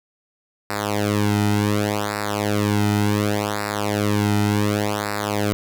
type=tone with flanger; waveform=sawtooth; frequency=103.83 Hz; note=G#2; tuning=in tune; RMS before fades=-21 dBFS; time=0.7-5.53 s; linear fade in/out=0 ms; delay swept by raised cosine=0.31 to 1.81 ms; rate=0.68 Hz; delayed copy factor=-1; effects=none